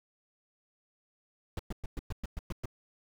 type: noise bursts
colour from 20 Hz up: brown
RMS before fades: -35 dBFS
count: 9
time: 1.57-2.657 s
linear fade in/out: 2 ms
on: 23 ms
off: 110 ms
effects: none